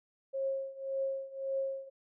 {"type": "tone with tremolo", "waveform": "sine", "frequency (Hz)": 540, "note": "C#5", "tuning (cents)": -45, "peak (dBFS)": -29, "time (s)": [0.33, 1.9], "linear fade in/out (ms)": 20, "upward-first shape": "triangle", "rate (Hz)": 1.8, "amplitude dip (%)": 90, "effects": []}